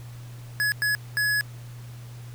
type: tone bursts at uneven times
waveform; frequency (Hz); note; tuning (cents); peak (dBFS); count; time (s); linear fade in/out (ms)
square; 1689; G#6; +29; -22; 3; 0.6-0.72 / 0.82-0.95 / 1.17-1.41; 0
effects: added 120 Hz sine -38 dBFS peak until 2.34 s + pink hiss -51 dBFS RMS until 2.34 s